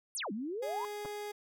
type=exponential two-way sweep; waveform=sine; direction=down then up; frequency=11840 to 193.2 to 1053 Hz; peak=-35 dBFS; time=0.15-0.85 s; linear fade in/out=0 ms; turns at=0.32 s
type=tone; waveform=30% pulse; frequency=415.3 Hz; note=G#4; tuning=in tune; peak=-36 dBFS; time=0.62-1.32 s; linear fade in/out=10 ms
type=clicks; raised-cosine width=1 ms; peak=-30 dBFS; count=2; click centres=1.05 / 1.057 s
effects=none